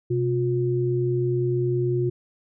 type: tone pair together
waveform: sine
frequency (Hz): 127.72 / 357.2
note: C3 / F4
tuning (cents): -41 / +39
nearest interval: octave + tritone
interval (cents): 1780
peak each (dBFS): -23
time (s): 0.1-2.1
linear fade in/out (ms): 10
effects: none